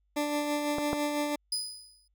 20% pulse tone with tremolo, 294.3 Hz, D4, 4 cents sharp, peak -22 dBFS, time 0.16-1.36 s, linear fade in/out 10 ms, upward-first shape sine, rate 6 Hz, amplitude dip 35%
clicks, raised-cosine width 1 ms, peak -18 / -14 dBFS, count 2, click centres 0.784 / 0.931 s
30% pulse tone with exponential decay, 4978 Hz, D#8, in tune, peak -24 dBFS, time 1.52-2.08 s, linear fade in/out 5 ms, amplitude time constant 120 ms
effects added 50 Hz sine -69 dBFS peak until 2.14 s

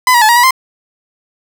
30% pulse tone with pitch steps, 1008 / 956 / 862 / 949 / 969 / 1044 Hz, B5 / A#5 / A5 / A#5 / B5 / C6, +35 / +43 / -36 / +31 / -33 / -4 cents, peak -3 dBFS, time 0.07-0.508 s, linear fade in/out 2 ms, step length 73 ms, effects none

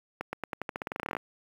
accelerating click train, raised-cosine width 0.5 ms, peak -17 dBFS, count 19, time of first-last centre 0.21-1.167 s, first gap 120 ms, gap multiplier 0.89, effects high-pass 150 Hz 12 dB/octave + 8-bit

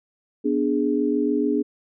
sine chord, G# diminished, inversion first, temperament equal, 246.9 / 293.7 / 415.3 Hz, B3 / D4 / G#4, 0 / 0 / 0 cents, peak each -24 / -22 / -24 dBFS, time 0.44-1.63 s, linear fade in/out 20 ms, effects none

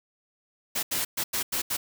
white noise bursts at uneven times, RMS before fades -28 dBFS, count 6, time 0.75-0.83 / 0.91-1.05 / 1.17-1.24 / 1.33-1.43 / 1.52-1.62 / 1.7-1.77 s, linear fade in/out 10 ms, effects none

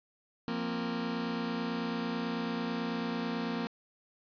sawtooth chord, F suspended fourth, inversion none, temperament just, 174.61 / 232.8 / 261.9 Hz, F3 / Bb3 / C4, 0 / -2 / +2 cents, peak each -35 / -30 / -34 dBFS, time 0.48-3.67 s, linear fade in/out 0 ms, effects resampled to 11025 Hz + 9-bit

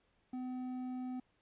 sine tone with hard clipping, 253.4 Hz, B3, 45 cents sharp, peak -40 dBFS, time 0.33-1.2 s, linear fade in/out 5 ms, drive 6 dB, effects pink hiss -75 dBFS RMS until 1.41 s + resampled to 8000 Hz

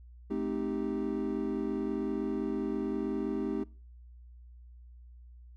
triangle chord, A half-diminished seventh, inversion none, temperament equal with one note detuned, 215.8 / 261.6 / 311.1 / 392 Hz, A3 / C4 / Eb4 / G4, -33 / 0 / 0 / 0 cents, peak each -34 dBFS, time 0.3-3.64 s, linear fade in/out 10 ms, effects noise-tail reverb RT60 0.4 s tail -24 dB re dry + added 60 Hz sine -49 dBFS peak until 5.56 s

